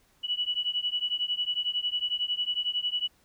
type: beating tone pair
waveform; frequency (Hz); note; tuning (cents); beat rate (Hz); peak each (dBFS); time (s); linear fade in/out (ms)
sine; 2941 / 2952; F#7 / F#7; -11 / -5; 11; -30; 0.23-3.08; 20
effects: pink hiss -65 dBFS RMS until 3.24 s